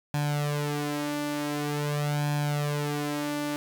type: tone with flanger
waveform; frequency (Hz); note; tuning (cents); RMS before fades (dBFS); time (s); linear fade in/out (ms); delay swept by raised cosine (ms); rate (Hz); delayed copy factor
sawtooth; 146.83; D3; 0; -29; 0.14-3.56; 0; 1.2 to 3.4; 0.46; +0.75
effects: none